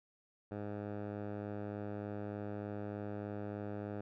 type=tone with low-pass filter; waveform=10% pulse; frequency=103.3 Hz; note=G#2; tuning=9 cents flat; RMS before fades=-42 dBFS; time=0.51-4.01 s; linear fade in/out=5 ms; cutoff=1100 Hz; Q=0.75; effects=none